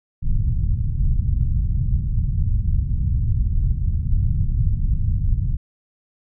pink low-pass noise, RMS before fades -19 dBFS, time 0.22-5.57 s, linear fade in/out 20 ms, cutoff 130 Hz, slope 24 dB/octave, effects none

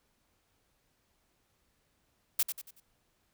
blue noise with echo, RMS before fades -27 dBFS, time 2.39-2.43 s, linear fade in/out 5 ms, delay 93 ms, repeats 4, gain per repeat -8 dB, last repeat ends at 2.802 s, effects pink hiss -74 dBFS RMS until 3.33 s

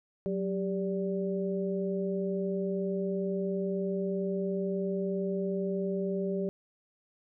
sine tone cluster, 185.9 / 395 / 582 Hz, F#3 / G4 / D5, +8 / +13 / -16 cents, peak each -32 / -32 / -37 dBFS, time 0.26-6.49 s, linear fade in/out 0 ms, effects none

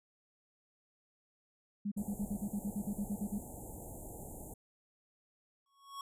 sine tone bursts, 204.1 Hz, G#3, 30 cents flat, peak -33 dBFS, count 14, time 1.85-3.386 s, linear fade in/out 10 ms, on 67 ms, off 46 ms
pink band-stop noise, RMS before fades -47 dBFS, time 1.97-4.54 s, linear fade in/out 5 ms, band 880 to 7000 Hz, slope 96 dB/octave
square tone with exponential growth, 1107 Hz, C#6, 3 cents flat, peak -40 dBFS, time 5.66-6.01 s, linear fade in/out 2 ms, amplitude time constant 75 ms
effects resampled to 32000 Hz

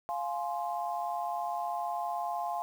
sine chord, F minor, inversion none, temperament just, 698.5 / 838.1 / 1047.7 Hz, F5 / Ab5 / C6, 0 / +16 / +2 cents, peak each -34 / -36 / -38 dBFS, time 0.09-2.62 s, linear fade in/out 0 ms, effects 9-bit

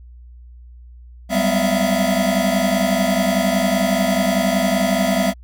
square tone cluster, 189.7 / 200.7 / 250.7 / 654 / 679 Hz, F#3 / G3 / B3 / E5 / F5, +43 / +41 / +26 / -14 / -49 cents, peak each -23 dBFS, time 1.29-5.34 s, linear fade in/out 50 ms, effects added 60 Hz sine -38 dBFS peak until 5.43 s

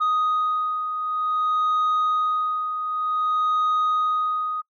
sine beating tone pair, 1247 / 1247.54 Hz, D#6 / D#6, +3 / +4 cents, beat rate 0.54 Hz, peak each -19 / -26 dBFS, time 0-4.62 s, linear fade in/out 20 ms, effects noise-tail reverb RT60 0.1 s tail -26 dB re dry + tanh soft clip ceiling -17 dBFS

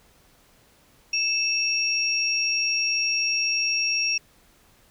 sine tone pair together, 2637 / 5588 Hz, E7 / F8, 0 / 0 cents, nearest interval octave + minor second, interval 1300 cents, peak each -24 dBFS, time 1.13-4.18 s, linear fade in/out 5 ms, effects pink hiss -58 dBFS RMS until 4.9 s

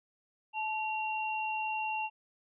sine tone pair together, 868 / 2750 Hz, A5 / F7, -24 / -27 cents, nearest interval octave + minor sixth, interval 1997 cents, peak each -33 / -36 dBFS, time 0.53-2.1 s, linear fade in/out 50 ms, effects none

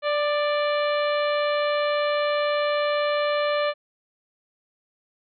harmonic tone with a mistuned harmonic, 587.3 Hz, D5, in tune, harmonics 1 / 2 / 3 / 4 / 5 / 6 / 7, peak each -22 / -28 / -32 / -34 / -36 / -38 / -39 dBFS, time 0.02-3.74 s, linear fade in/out 50 ms, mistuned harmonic 2, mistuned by +19 cents, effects none

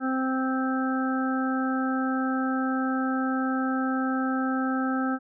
harmonic tone, 261.6 Hz, C4, in tune, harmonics 1 / 2 / 3 / 5 / 6, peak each -25 / -36 / -34 / -32 / -35 dBFS, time 0-5.19 s, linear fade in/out 50 ms, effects none

